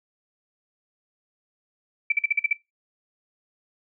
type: tone bursts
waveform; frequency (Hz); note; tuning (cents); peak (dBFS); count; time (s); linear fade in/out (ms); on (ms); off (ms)
sine; 2322; D7; -20; -17; 7; 2.1-2.53; 5; 22; 46
effects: noise-tail reverb RT60 0.2 s tail -19 dB re dry

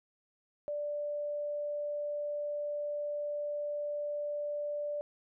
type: tone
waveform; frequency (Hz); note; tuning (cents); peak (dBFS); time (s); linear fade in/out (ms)
sine; 587.3; D5; 0; -33; 0.68-5.01; 0
effects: none

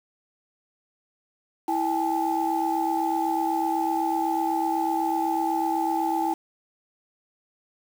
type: tone cluster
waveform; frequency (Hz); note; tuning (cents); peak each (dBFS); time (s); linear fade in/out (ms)
sine; 328.9 / 795 / 863; E4 / G5 / A5; -4 / +24 / -34; -26; 1.68-6.34; 5
effects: tanh soft clip ceiling -14 dBFS + 7-bit

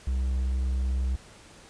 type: tone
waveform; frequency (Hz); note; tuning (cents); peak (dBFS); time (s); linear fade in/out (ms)
triangle; 64.5; C2; -24; -22; 0.07-1.16; 5
effects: pink hiss -51 dBFS RMS until 1.69 s + resampled to 22050 Hz

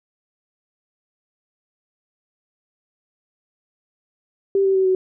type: tone with pitch steps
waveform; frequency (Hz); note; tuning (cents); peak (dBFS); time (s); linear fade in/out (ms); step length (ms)
sine; 392 / 385.9 / 380 / 374.1; G4 / G4 / F#4 / F#4; 0 / -27 / +46 / +19; -14; 4.55-4.95; 2; 100
effects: none

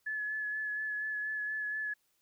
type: tone with vibrato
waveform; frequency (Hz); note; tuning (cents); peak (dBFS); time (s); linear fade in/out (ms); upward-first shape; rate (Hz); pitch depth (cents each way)
sine; 1713; A6; -47; -33; 0.06-1.94; 10; sine; 4.2; 20
effects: white hiss -75 dBFS RMS until 2.21 s

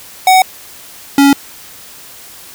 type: tone pair in turn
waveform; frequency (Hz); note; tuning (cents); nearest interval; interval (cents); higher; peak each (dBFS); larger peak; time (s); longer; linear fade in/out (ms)
square; 749 / 279.7; F#5 / C#4; +21 / +16; octave + perfect fourth; 1705; first; -5; neither; 0.27-0.42 / 1.18-1.33; neither; 2
effects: white hiss -35 dBFS RMS until 2.54 s

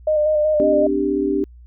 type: tone with vibrato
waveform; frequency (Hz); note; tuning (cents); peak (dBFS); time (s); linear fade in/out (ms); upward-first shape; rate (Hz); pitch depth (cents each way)
sine; 609; D#5; -37; -14; 0.07-0.87; 5; square; 5.3; 22
type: chord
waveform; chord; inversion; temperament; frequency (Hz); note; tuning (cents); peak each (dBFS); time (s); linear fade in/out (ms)
sine; C suspended second; none; equal with one note detuned; 257 / 293.7 / 392; C4 / D4 / G4; -31 / 0 / 0; -25 / -20 / -20; 0.6-1.44; 0
effects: added 60 Hz sine -40 dBFS peak until 1.66 s

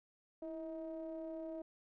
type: ring-modulated tone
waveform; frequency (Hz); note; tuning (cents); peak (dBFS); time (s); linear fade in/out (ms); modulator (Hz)
triangle; 155.56; D#3; 0; -37; 0.42-1.62; 5; 483
effects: none

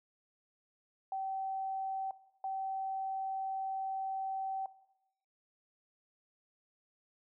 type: tone bursts at uneven times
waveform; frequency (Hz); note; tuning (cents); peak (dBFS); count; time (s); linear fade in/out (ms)
sine; 770; G5; -31; -34; 2; 1.12-2.11 / 2.44-4.66; 2
effects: noise-tail reverb RT60 0.9 s tail -18 dB re dry

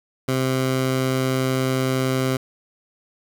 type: tone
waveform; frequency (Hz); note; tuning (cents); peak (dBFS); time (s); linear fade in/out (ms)
15% pulse; 130.81; C3; 0; -13; 0.28-2.37; 5
effects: none

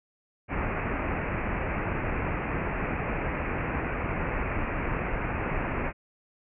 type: low-pass noise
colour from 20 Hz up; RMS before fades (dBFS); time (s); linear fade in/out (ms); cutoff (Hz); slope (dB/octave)
pink; -30; 0.48-5.93; 50; 2600; 96
effects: none

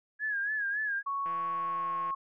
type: tone with vibrato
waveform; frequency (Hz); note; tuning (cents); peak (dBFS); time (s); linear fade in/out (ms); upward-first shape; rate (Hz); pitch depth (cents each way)
sine; 1666; G#6; +5; -29; 0.19-1.03; 50; sine; 3.6; 78
type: tone with pitch glide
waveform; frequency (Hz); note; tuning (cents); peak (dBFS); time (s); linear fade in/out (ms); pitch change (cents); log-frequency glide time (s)
sine; 1110 to 1087.2; C#6 to C#6; +2 to -34; -30; 1.06-2.15; 10; -36; 1.49-1.98
type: click train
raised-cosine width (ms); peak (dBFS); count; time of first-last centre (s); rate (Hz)
0.5; -32; 144; 1.26-2.106; 169
effects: none

